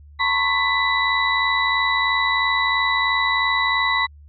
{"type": "tone cluster", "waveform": "sine", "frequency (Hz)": [905, 1018, 1101, 1991, 3913], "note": ["A5", "C6", "C#6", "B6", "B7"], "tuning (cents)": [48, -48, -12, 14, -17], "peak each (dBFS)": [-27, -27, -23, -20, -25], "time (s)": [0.19, 4.07], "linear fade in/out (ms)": 20, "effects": ["added 73 Hz sine -42 dBFS peak until 4.28 s"]}